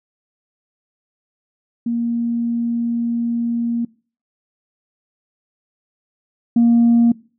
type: tone pair in turn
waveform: sine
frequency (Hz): 234.6 / 234.6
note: A#3 / A#3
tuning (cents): +11 / +11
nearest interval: unison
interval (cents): 0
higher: neither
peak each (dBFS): -17 / -8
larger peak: second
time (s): 1.86-3.85 / 6.56-7.12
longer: first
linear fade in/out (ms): 5
effects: noise-tail reverb RT60 0.4 s tail -23 dB re dry + tanh soft clip ceiling -7 dBFS